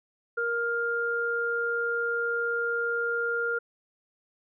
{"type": "tone pair together", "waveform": "sine", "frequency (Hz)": [468.7, 1404.5], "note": ["A#4", "F6"], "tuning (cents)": [9, 9], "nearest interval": "octave + perfect fifth", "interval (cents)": 1900, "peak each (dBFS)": [-30, -27], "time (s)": [0.37, 3.59], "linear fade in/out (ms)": 10, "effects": []}